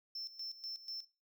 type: tone with tremolo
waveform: triangle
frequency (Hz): 5340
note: E8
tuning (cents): +22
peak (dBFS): -38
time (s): 0.15-1.05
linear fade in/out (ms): 5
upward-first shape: square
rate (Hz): 4.1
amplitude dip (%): 75
effects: noise-tail reverb RT60 0.3 s tail -23 dB re dry + tanh soft clip ceiling -34 dBFS